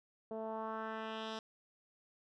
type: tone with low-pass filter sweep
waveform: 10% pulse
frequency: 220.7 Hz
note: A3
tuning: 5 cents sharp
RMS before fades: -42 dBFS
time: 0.31-1.39 s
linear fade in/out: 2 ms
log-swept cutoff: 550 to 4700 Hz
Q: 2
effects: none